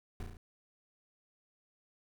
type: noise with echo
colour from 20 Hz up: brown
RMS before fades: -39 dBFS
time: 0.2-0.23 s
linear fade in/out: 2 ms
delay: 35 ms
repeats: 4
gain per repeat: -3 dB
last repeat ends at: 0.37 s
effects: none